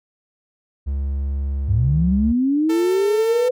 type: tone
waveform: triangle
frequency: 69.3 Hz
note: C#2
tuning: in tune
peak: -18 dBFS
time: 0.86-2.33 s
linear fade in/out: 20 ms
type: linear sweep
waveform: sine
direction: up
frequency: 90 to 507 Hz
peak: -15 dBFS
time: 1.68-3.51 s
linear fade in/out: 10 ms
type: tone with pitch glide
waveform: sawtooth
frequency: 445.4 to 449 Hz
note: A4 to A4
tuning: +21 to +35 cents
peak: -22 dBFS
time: 2.69-3.49 s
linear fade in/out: 10 ms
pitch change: +14 cents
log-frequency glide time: 2.83-3.07 s
effects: none